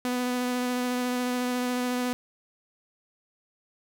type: tone with vibrato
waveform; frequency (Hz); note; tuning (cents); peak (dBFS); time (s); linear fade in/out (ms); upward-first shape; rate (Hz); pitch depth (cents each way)
sawtooth; 248.3; B3; +9; -22; 0.05-2.13; 0; sine; 14; 11
effects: none